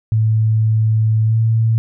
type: tone with pitch glide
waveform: sine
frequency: 110 to 112.57 Hz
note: A2 to A2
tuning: 0 to +40 cents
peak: -11 dBFS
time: 0.12-1.78 s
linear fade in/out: 0 ms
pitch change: +40 cents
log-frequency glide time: 1.25-1.37 s
effects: none